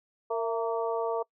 harmonic tone with a mistuned harmonic, 230 Hz, A#3, 23 cents flat, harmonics 2 / 3 / 4 / 5, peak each -29 / -33 / -35 / -37 dBFS, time 0.3-1.23 s, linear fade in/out 10 ms, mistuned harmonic 3, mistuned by -51 cents, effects noise-tail reverb RT60 0.1 s tail -25 dB re dry

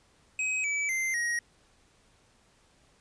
square tone with pitch steps, 2534 / 2297 / 2082 / 1887.4 Hz, D#7 / D7 / C7 / A#6, +31 / -39 / -9 / +21 cents, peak -28 dBFS, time 0.39-1.39 s, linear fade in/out 2 ms, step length 250 ms, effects pink hiss -64 dBFS RMS until 3 s + resampled to 22050 Hz

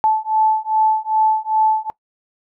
sine beating tone pair, 870 / 872.5 Hz, A5 / A5, -20 / -15 cents, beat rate 2.5 Hz, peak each -17 dBFS, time 0.04-1.9 s, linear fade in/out 0 ms, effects noise-tail reverb RT60 0.1 s tail -20 dB re dry

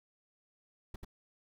brown noise with echo, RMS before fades -39 dBFS, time 0.94-0.96 s, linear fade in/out 5 ms, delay 88 ms, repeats 1, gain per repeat -2 dB, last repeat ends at 1.048 s, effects none

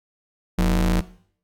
square ring-modulated tone, 69.2 Hz, C#2, 2 cents flat, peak -14 dBFS, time 0.58-1.01 s, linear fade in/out 10 ms, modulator 111 Hz, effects noise-tail reverb RT60 0.6 s tail -19 dB re dry + AAC 64 kbps

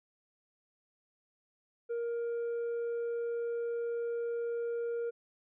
sine tone with tanh clipping, 469.1 Hz, A#4, 11 cents sharp, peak -33 dBFS, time 1.89-5.11 s, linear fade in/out 20 ms, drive 3 dB, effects none

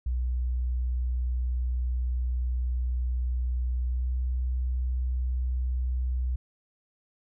sine tone with pitch glide, 61.74 to 62.71 Hz, B1 to B1, 0 to +27 cents, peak -25 dBFS, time 0.06-6.36 s, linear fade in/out 5 ms, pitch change +27 cents, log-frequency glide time 3.89-4.1 s, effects none

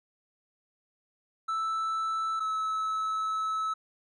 triangle tone pair in turn, 1318.5 / 1299.6 Hz, E6 / E6, 0 / -25 cents, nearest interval unison, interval 25 cents, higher first, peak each -26 dBFS, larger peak neither, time 1.48-2.4 / 2.4-3.74 s, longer second, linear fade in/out 10 ms, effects resampled to 24000 Hz

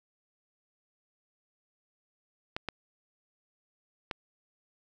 clicks, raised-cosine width 0.3 ms, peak -17 dBFS, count 3, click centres 2.565 / 2.687 / 4.112 s, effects none

